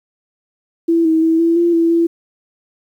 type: tone with pitch steps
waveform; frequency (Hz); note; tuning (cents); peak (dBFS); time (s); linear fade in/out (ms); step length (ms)
sine; 333.3 / 320.7 / 325.1 / 333.6 / 342.8 / 332.7 / 335.8; E4 / E4 / E4 / E4 / F4 / E4 / E4; +19 / -48 / -24 / +21 / -32 / +16 / +32; -10; 0.88-2.07; 10; 170
effects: 8-bit